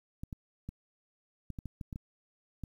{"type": "clicks", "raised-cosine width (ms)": 5, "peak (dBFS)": -27, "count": 10, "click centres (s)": [0.235, 0.328, 0.69, 1.503, 1.588, 1.657, 1.812, 1.928, 1.959, 2.637], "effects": ["10-bit"]}